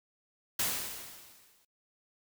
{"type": "noise with exponential decay", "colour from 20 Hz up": "white", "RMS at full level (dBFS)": -29, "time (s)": [0.59, 1.65], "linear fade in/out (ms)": 5, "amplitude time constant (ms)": 230, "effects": ["noise-tail reverb RT60 0.1 s tail -23 dB re dry"]}